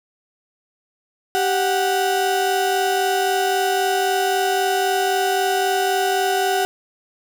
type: tone pair together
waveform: 35% pulse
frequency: 390 / 736.2 Hz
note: G4 / F#5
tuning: -9 / -9 cents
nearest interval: major seventh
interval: 1100 cents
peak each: -19 / -18 dBFS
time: 1.35-6.65 s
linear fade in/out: 0 ms
effects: none